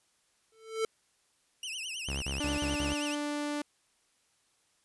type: tone with exponential growth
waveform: square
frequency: 443.8 Hz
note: A4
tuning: 15 cents sharp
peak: -26 dBFS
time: 0.52-0.85 s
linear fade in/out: 2 ms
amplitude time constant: 70 ms
type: tone with vibrato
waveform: sawtooth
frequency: 2794 Hz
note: F7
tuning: in tune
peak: -33 dBFS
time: 1.63-3.15 s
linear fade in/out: 2 ms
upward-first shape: triangle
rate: 9.4 Hz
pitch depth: 200 cents each way
type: tone bursts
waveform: sawtooth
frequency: 69 Hz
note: C#2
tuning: 7 cents flat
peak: -30 dBFS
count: 5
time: 2.08-2.936 s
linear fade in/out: 5 ms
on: 140 ms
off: 39 ms
type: tone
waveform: sawtooth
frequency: 293.7 Hz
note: D4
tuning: in tune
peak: -28 dBFS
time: 2.4-3.62 s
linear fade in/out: 5 ms
effects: white hiss -71 dBFS RMS until 4.84 s + resampled to 24000 Hz